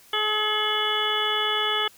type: harmonic tone with a mistuned harmonic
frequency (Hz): 425.7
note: G#4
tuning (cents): +43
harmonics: 1 / 2 / 3 / 4 / 5 / 7 / 8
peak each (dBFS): -31 / -32 / -28 / -32 / -32 / -27 / -28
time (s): 0.13-1.88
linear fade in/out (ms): 5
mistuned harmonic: 5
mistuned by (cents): +16
effects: white hiss -53 dBFS RMS until 1.97 s